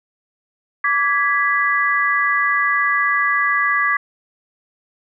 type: chord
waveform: sine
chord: G# diminished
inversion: second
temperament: equal with one note detuned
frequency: 1159.8 / 1661.2 / 1975.5 Hz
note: D6 / G#6 / B6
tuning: -22 / 0 / 0 cents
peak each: -19 dBFS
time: 0.84-3.97 s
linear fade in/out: 5 ms
effects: none